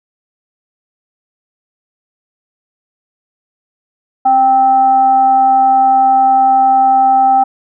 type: tone with frequency modulation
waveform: sine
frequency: 784 Hz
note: G5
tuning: in tune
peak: -6 dBFS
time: 4.25-7.44 s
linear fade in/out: 10 ms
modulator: 519 Hz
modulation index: 0.26
effects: none